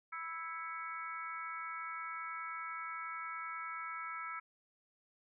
harmonic tone with a mistuned harmonic, 329.6 Hz, E4, in tune, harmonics 3 / 4 / 5 / 6 / 7, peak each -51 / -42 / -50 / -54 / -47 dBFS, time 0.12-4.4 s, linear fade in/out 10 ms, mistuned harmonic 7, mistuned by -61 cents, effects none

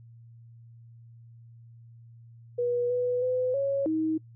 sine tone with pitch steps, 484.7 / 493.7 / 506 / 553 / 316.5 Hz, B4 / B4 / B4 / C#5 / D#4, -32 / -1 / +42 / -4 / +30 cents, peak -24 dBFS, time 2.58-4.18 s, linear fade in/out 10 ms, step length 320 ms, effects noise-tail reverb RT60 0.1 s tail -23 dB re dry + added 116 Hz sine -48 dBFS peak until 4.35 s

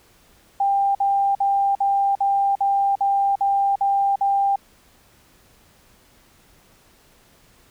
sine tone bursts, 794 Hz, G5, 22 cents sharp, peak -16 dBFS, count 10, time 0.6-4.559 s, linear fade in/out 5 ms, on 350 ms, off 51 ms, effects pink hiss -55 dBFS RMS until 7.7 s

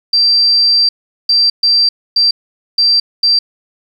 sine tone bursts at uneven times, 4700 Hz, D8, 1 cent sharp, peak -7 dBFS, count 6, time 0.13-0.89 / 1.29-1.5 / 1.63-1.89 / 2.16-2.31 / 2.78-3 / 3.23-3.39 s, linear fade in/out 5 ms, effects 7-bit

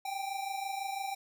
square tone pair together, 777 / 803 Hz, G5 / G5, -16 / +41 cents, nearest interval minor second, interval 57 cents, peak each -37 / -40 dBFS, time 0.05-1.15 s, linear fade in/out 5 ms, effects none

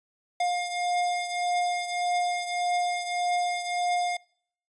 square beating tone pair, 709 / 710.7 Hz, F5 / F5, +26 / +30 cents, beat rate 1.7 Hz, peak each -27 / -33 dBFS, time 0.4-4.17 s, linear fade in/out 5 ms, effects noise-tail reverb RT60 0.6 s tail -25 dB re dry + resampled to 22050 Hz

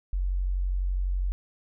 sine tone, 46 Hz, F#1, 9 cents flat, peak -24 dBFS, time 0.13-1.32 s, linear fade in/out 0 ms, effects none

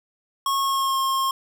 square tone with pitch glide, 1093 to 1073 Hz, C#6 to C6, -25 to +43 cents, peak -21 dBFS, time 0.46-1.31 s, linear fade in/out 2 ms, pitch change -32 cents, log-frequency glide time 0.61-0.98 s, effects none

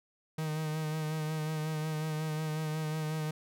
45% pulse tone with vibrato, 155.56 Hz, D#3, in tune, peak -32 dBFS, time 0.38-3.31 s, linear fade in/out 5 ms, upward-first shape sine, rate 5.5 Hz, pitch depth 28 cents each way, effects none

